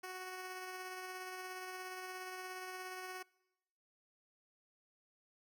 10% pulse tone with tremolo, 370.1 Hz, F#4, in tune, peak -35 dBFS, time 0.03-3.23 s, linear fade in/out 10 ms, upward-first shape sine, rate 17 Hz, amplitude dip 25%, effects noise-tail reverb RT60 1.0 s tail -24 dB re dry

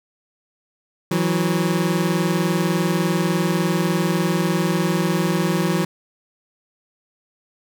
25% pulse tone pair together, 163.57 / 183.6 Hz, E3 / F#3, -13 / -13 cents, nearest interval major second, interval 200 cents, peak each -17 dBFS, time 1.11-5.85 s, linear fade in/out 5 ms, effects none

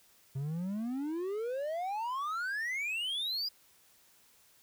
triangle exponential sweep, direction up, 130.81 to 4957 Hz, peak -31 dBFS, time 0.35-3.49 s, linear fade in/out 10 ms, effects white hiss -64 dBFS RMS until 4.62 s

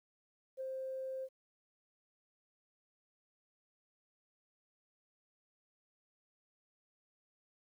sine tone with ADSR envelope, 526 Hz, C5, 9 cents sharp, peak -36 dBFS, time 0.57-1.29 s, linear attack 39 ms, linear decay 4 ms, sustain -2 dB, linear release 54 ms, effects tanh soft clip ceiling -32 dBFS + 12-bit

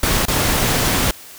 pink noise with dropouts, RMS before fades -17 dBFS, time 0.03-1.11 s, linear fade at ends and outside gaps 2 ms, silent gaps 0.254-0.282 s, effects white hiss -39 dBFS RMS until 1.38 s

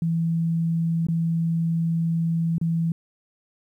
sine tone with dropouts, 165.5 Hz, E3, 7 cents sharp, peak -20 dBFS, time 0.02-2.92 s, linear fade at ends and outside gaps 2 ms, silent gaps 1.068-1.085 / 2.582-2.613 s, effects 10-bit

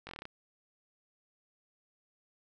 slowing click train, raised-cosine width 0.3 ms, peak -27 dBFS, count 8, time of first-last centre 0.07-0.254 s, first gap 20 ms, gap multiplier 1.09, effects none

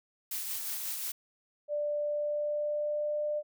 blue noise with tremolo, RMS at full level -35 dBFS, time 0.31-1.12 s, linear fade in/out 5 ms, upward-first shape sine, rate 5.6 Hz, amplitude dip 30%
sine tone with pitch glide, 590 to 597.2 Hz, D5 to D5, +8 to +29 cents, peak -29 dBFS, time 1.68-3.43 s, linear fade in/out 50 ms, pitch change +21 cents, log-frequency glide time 1.99-3.27 s
effects none

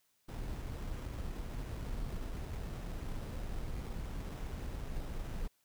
brown noise with sample-and-hold, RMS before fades -40 dBFS, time 0.28-5.48 s, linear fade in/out 10 ms, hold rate 4410 Hz, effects white hiss -75 dBFS RMS until 5.64 s

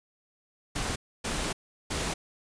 pink noise bursts at uneven times, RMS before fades -31 dBFS, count 3, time 0.75-0.96 / 1.24-1.53 / 1.9-2.14 s, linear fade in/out 10 ms, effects resampled to 22050 Hz

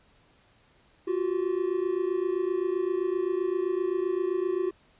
triangle tone pair together, 351.5 / 379.2 Hz, F4 / F#4, +11 / +43 cents, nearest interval minor second, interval 132 cents, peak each -26 dBFS, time 1.07-4.71 s, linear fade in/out 10 ms, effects pink hiss -62 dBFS RMS until 4.99 s + resampled to 8000 Hz

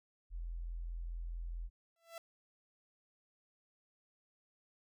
sine tone, 42.31 Hz, E1, 46 cents sharp, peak -39 dBFS, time 0.3-1.7 s, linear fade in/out 50 ms
sawtooth tone with exponential growth, 668 Hz, E5, 23 cents sharp, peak -39 dBFS, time 1.96-2.18 s, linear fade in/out 2 ms, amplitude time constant 46 ms
effects none

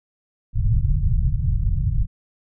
pink low-pass noise, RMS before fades -19 dBFS, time 0.53-2.07 s, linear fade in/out 50 ms, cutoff 150 Hz, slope 48 dB/octave, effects none

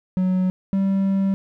triangle tone pair in turn, 185 / 194.37 Hz, F#3 / G3, 0 / -14 cents, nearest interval minor second, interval 86 cents, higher second, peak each -15 dBFS, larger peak neither, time 0.17-0.5 / 0.73-1.34 s, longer second, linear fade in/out 0 ms, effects none

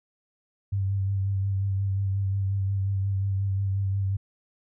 sine tone with vibrato, 97.7 Hz, G2, 5 cents flat, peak -23 dBFS, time 0.72-4.17 s, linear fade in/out 10 ms, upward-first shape sine, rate 5.6 Hz, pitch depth 27 cents each way, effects none

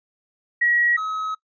sine / triangle tone pair in turn, 1911 / 1278.5 Hz, A#6 / D#6, +43 / +47 cents, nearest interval perfect fifth, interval 696 cents, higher first, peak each -16 / -22 dBFS, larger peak first, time 0.61-0.97 / 0.97-1.35 s, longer second, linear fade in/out 10 ms, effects noise-tail reverb RT60 0.1 s tail -22 dB re dry + resampled to 16000 Hz

